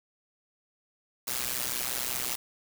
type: noise with amplitude modulation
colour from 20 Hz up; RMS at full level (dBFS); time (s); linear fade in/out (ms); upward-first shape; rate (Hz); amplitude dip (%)
white; -28; 1.27-2.36; 10; sine; 125; 95
effects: none